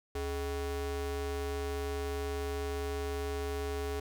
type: ring-modulated tone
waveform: square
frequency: 174.61 Hz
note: F3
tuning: in tune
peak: -31 dBFS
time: 0.15-4 s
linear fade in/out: 5 ms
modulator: 247 Hz
effects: none